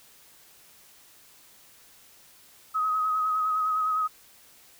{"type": "tone with vibrato", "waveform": "sine", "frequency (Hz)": 1266, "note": "D#6", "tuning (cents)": 30, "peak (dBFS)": -23, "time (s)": [2.74, 4.08], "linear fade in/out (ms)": 20, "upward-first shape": "sine", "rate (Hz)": 9.8, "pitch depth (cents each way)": 26, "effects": ["white hiss -55 dBFS RMS until 4.79 s"]}